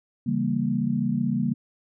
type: chord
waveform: sine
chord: C# diminished seventh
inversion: none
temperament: equal with one note detuned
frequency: 138.59 / 164.81 / 197.36 / 233.1 Hz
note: C#3 / E3 / G3 / Bb3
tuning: 0 / 0 / +12 / 0 cents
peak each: -29 / -31 / -27 / -25 dBFS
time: 0.26-1.54 s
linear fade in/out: 10 ms
effects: none